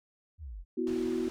sine exponential sweep, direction down, 88.2 to 39 Hz, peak -39 dBFS, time 0.38-0.65 s, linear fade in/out 50 ms
sine chord, B suspended fourth, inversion none, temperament just, 246.9 / 329.3 / 370.4 Hz, B3 / E4 / F#4, 0 / -2 / +2 cents, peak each -34 / -33 / -32 dBFS, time 0.77-1.29 s, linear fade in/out 10 ms
pink low-pass noise, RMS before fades -48 dBFS, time 0.87-1.3 s, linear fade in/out 0 ms, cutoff 6900 Hz, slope 12 dB/octave
effects none

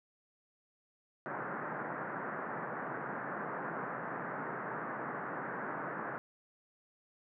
white band-pass noise, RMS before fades -40 dBFS, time 1.26-6.18 s, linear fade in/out 0 ms, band 130 to 1700 Hz, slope 48 dB/octave, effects none

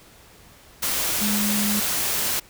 sine tone in noise, 207.7 Hz, G#3, in tune, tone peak -23 dBFS, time 1.21-1.8 s, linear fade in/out 10 ms, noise white, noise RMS -24 dBFS, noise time 0.82-2.4 s, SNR -2 dB, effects pink hiss -50 dBFS RMS until 2.49 s

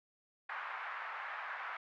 white band-pass noise, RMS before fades -43 dBFS, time 0.49-1.77 s, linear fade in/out 5 ms, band 830 to 1800 Hz, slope 24 dB/octave, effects none

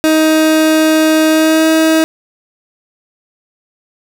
30% pulse tone with pitch glide, 314.3 to 319.1 Hz, D#4 to D#4, +18 to +44 cents, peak -5 dBFS, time 0.04-2.04 s, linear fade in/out 0 ms, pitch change +26 cents, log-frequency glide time 1.3-1.69 s, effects none

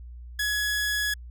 sawtooth tone, 1684 Hz, G#6, 24 cents sharp, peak -21 dBFS, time 0.39-1.14 s, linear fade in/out 5 ms, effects added 60 Hz sine -39 dBFS peak until 1.3 s

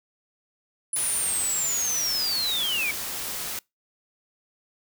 sine linear sweep, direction down, 10070 to 2234 Hz, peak -24 dBFS, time 0.93-2.91 s, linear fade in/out 2 ms
white noise, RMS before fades -32 dBFS, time 0.96-3.59 s, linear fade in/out 2 ms
effects noise-tail reverb RT60 0.2 s tail -25 dB re dry

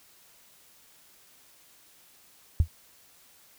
sine tone with exponential decay, 81.6 Hz, E2, 17 cents flat, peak -13 dBFS, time 2.6-2.68 s, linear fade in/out 0 ms, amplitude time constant 17 ms, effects white hiss -58 dBFS RMS until 3.58 s

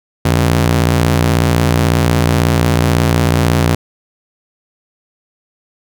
sawtooth ring-modulated tone, 118.3 Hz, A#2, 26 cents sharp, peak -3 dBFS, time 0.25-3.75 s, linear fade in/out 5 ms, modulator 31 Hz, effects none

